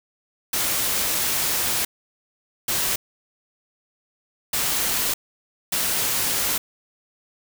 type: noise bursts at uneven times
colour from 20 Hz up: white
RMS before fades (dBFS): -23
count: 4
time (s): 0.53-1.85 / 2.68-2.96 / 4.53-5.14 / 5.72-6.58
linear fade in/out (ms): 5
effects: none